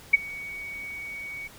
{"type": "tone with ADSR envelope", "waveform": "sine", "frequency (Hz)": 2243, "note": "C#7", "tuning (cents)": 20, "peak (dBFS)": -10, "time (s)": [0.13, 1.48], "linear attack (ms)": 11, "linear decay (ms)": 20, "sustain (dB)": -24, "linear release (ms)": 15, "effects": ["pink hiss -49 dBFS RMS until 1.58 s"]}